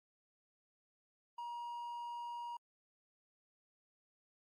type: tone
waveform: triangle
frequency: 951 Hz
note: A#5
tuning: 34 cents sharp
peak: -40 dBFS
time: 1.38-2.57 s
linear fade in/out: 5 ms
effects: AAC 64 kbps